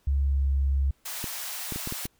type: tone with pitch glide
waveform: sine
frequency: 69.3 to 68.46 Hz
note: C#2 to C#2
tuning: 0 to -21 cents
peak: -21 dBFS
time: 0.07-0.91 s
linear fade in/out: 5 ms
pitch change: -21 cents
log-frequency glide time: 0.22-0.43 s
type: high-pass noise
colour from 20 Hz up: white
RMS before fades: -35 dBFS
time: 1.05-2.07 s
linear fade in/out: 10 ms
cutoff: 630 Hz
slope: 24 dB/octave
type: clicks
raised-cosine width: 3 ms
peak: -21 dBFS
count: 6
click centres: 1.242 / 1.723 / 1.76 / 1.874 / 1.924 / 2.055 s
effects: pink hiss -67 dBFS RMS until 2.19 s